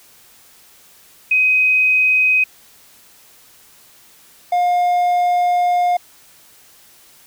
sine / triangle tone pair in turn, 2517 / 711 Hz, D#7 / F5, +19 / +31 cents, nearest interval octave + minor seventh, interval 2188 cents, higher first, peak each -11 dBFS, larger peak neither, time 1.31-2.44 / 4.52-5.97 s, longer second, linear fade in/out 5 ms, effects white hiss -48 dBFS RMS until 7.26 s

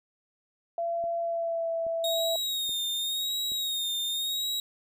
sine tone with pitch glide, 678 to 662.5 Hz, E5 to E5, +49 to +9 cents, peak -27 dBFS, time 0.78-2.36 s, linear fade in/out 2 ms, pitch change -40 cents, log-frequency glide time 1.19-1.7 s
click train, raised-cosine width 2 ms, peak -35 dBFS, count 4, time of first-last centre 1.04-3.519 s, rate 1.21 Hz
40% pulse tone with vibrato, 3735 Hz, A#7, 3 cents sharp, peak -27 dBFS, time 2.04-4.6 s, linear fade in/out 2 ms, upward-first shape sine, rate 0.9 Hz, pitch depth 55 cents each way
effects none

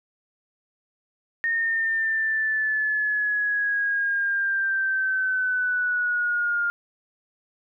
sine linear sweep, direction down, 1842 to 1407 Hz, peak -21 dBFS, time 1.44-6.7 s, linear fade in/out 0 ms, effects none

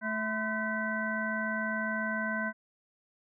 harmonic tone with a mistuned harmonic, 218.2 Hz, A3, 14 cents flat, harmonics 1 / 3 / 5 / 7 / 9, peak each -35 / -38 / -39 / -33 / -40 dBFS, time 0.01-2.53 s, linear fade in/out 50 ms, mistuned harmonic 5, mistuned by -120 cents, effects none

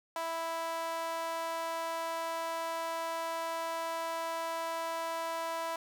sawtooth tone with high-pass filter, 329.6 Hz, E4, in tune, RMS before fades -36 dBFS, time 0.16-5.76 s, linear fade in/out 2 ms, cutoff 820 Hz, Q 6.6, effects none

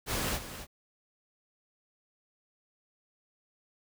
pink noise with echo, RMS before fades -32 dBFS, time 0.06-0.4 s, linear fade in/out 50 ms, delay 270 ms, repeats 1, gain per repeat -11 dB, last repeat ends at 0.67 s, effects none

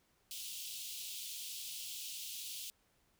pink high-pass noise, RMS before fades -45 dBFS, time 0.31-2.7 s, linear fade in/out 0 ms, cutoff 2800 Hz, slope 48 dB/octave, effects pink hiss -74 dBFS RMS until 3.19 s

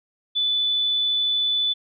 sine tone, 3486 Hz, A7, 17 cents flat, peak -19 dBFS, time 0.35-1.74 s, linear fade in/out 20 ms, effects none

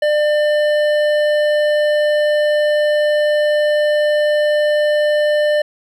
sine tone with hard clipping, 598 Hz, D5, 31 cents sharp, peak -14 dBFS, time 0.02-5.62 s, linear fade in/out 5 ms, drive 11 dB, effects none

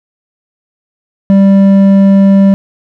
sine tone with hard clipping, 196 Hz, G3, in tune, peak -4 dBFS, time 1.3-2.54 s, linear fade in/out 0 ms, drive 6 dB, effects none

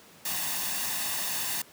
white noise with comb filter, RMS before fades -31 dBFS, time 0.25-1.62 s, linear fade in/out 5 ms, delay 1.1 ms, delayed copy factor +0.6, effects pink hiss -53 dBFS RMS until 1.72 s + high-pass 150 Hz 12 dB/octave

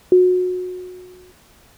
sine tone with exponential decay, 364.5 Hz, F#4, 26 cents flat, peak -6 dBFS, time 0.12-1.32 s, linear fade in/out 2 ms, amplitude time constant 260 ms, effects pink hiss -51 dBFS RMS until 1.77 s

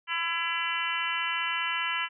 harmonic tone with a mistuned harmonic, 334.9 Hz, E4, 27 cents sharp, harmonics 3 / 4 / 5 / 6 / 7 / 8 / 9, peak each -35 / -35 / -35 / -35 / -35 / -35 / -35 dBFS, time 0.07-2.09 s, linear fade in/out 50 ms, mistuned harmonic 8, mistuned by +32 cents, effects none

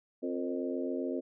harmonic tone with a mistuned harmonic, 87.7 Hz, F2, 8 cents sharp, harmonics 3 / 4 / 5 / 6 / 7, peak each -35 / -37 / -39 / -41 / -42 dBFS, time 0.22-1.21 s, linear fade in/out 20 ms, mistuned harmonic 5, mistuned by +57 cents, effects none

